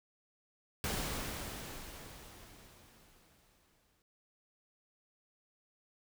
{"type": "noise with exponential decay", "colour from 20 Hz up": "pink", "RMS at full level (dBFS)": -35, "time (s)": [0.84, 4.02], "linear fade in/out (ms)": 1, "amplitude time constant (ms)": 690, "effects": []}